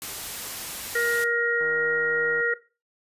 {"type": "noise", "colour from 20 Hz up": "white", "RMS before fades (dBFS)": -34, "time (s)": [0.02, 1.24], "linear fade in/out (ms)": 0}
{"type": "harmonic tone", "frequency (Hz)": 471.2, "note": "A#4", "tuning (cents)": 19, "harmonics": [1, 3, 4], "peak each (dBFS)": [-26, -27, -25], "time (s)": [0.95, 2.54], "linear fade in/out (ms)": 5}
{"type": "click train", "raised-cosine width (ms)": 1, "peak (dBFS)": -31, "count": 127, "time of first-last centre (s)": [1.61, 2.407], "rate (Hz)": 158}
{"effects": ["noise-tail reverb RT60 0.3 s tail -17 dB re dry", "resampled to 32000 Hz"]}